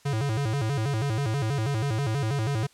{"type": "tone with vibrato", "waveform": "square", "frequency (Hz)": 124.7, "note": "B2", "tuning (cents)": 17, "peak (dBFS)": -25, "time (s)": [0.05, 2.67], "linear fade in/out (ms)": 10, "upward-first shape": "square", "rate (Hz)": 6.2, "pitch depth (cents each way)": 220, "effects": ["white hiss -58 dBFS RMS until 2.73 s", "low-pass 9000 Hz 12 dB/octave"]}